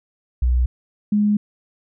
sine tone pair in turn, 61.7 / 208.1 Hz, B1 / G#3, -1 / +4 cents, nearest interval octave + major sixth, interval 2105 cents, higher second, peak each -14 dBFS, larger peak neither, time 0.42-0.66 / 1.12-1.37 s, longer second, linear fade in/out 5 ms, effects none

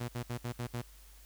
sawtooth tone bursts, 120.6 Hz, B2, 41 cents flat, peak -31 dBFS, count 6, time 0-0.819 s, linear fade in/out 10 ms, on 84 ms, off 63 ms, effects added 50 Hz sine -54 dBFS peak until 1.25 s + white hiss -60 dBFS RMS until 1.25 s

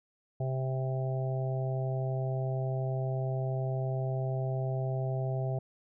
harmonic tone, 131.4 Hz, C3, 8 cents sharp, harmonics 1 / 3 / 4 / 5 / 6, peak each -30 / -40 / -44 / -38 / -45 dBFS, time 0.4-5.59 s, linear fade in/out 5 ms, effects none

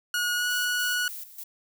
sawtooth tone with pitch glide, 1448 to 1464.8 Hz, F#6 to F#6, -38 to -18 cents, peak -21 dBFS, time 0.14-1.08 s, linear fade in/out 2 ms, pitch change +20 cents, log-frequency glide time 0.35-0.47 s
violet noise with tremolo, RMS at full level -38 dBFS, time 0.5-1.44 s, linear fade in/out 10 ms, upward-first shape square, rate 3.4 Hz, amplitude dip 70%
effects none

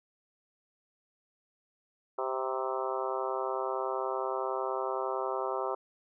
harmonic tone with a mistuned harmonic, 130.81 Hz, C3, in tune, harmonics 3 / 4 / 5 / 6 / 7 / 8 / 9 / 10, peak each -36 / -37 / -38 / -39 / -39 / -40 / -41 / -41 dBFS, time 2.18-5.75 s, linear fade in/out 5 ms, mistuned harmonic 7, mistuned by +37 cents, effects none

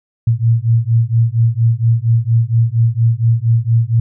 sine beating tone pair, 113.2 / 117.5 Hz, A2 / A#2, +50 / +14 cents, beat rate 4.3 Hz, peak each -13 dBFS, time 0.27-4 s, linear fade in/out 5 ms, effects none

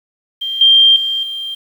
sine tone with level steps, 3178 Hz, G7, 23 cents sharp, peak -18 / -5 / -15 / -21 dBFS, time 0.41-1.55 s, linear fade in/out 10 ms, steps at 0.61 / 0.96 / 1.23 s, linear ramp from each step 2 ms, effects 7-bit

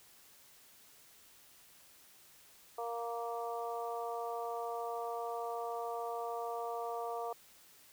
harmonic tone, 233.4 Hz, A#3, 2 cents sharp, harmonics 2 / 3 / 4 / 5, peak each -41 / -40 / -45 / -45 dBFS, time 2.78-7.33 s, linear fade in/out 5 ms, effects white hiss -61 dBFS RMS until 7.92 s

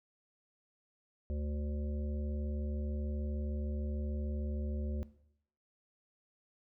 harmonic tone, 73.42 Hz, D2, in tune, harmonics 1 / 3 / 5 / 7 / 8, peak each -34 / -44 / -48 / -51 / -52 dBFS, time 1.3-5.03 s, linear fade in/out 0 ms, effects noise-tail reverb RT60 0.7 s tail -17 dB re dry

